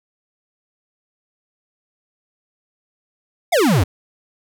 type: exponential sweep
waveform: square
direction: down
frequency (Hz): 773 to 77.78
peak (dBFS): -13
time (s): 3.52-3.84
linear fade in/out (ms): 10
effects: none